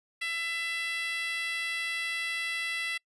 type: tone with high-pass filter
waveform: 10% pulse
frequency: 668 Hz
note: E5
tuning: 23 cents sharp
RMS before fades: -33 dBFS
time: 0.21-2.98 s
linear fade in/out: 10 ms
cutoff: 2100 Hz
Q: 3.1
effects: noise-tail reverb RT60 0.1 s tail -26 dB re dry + resampled to 24000 Hz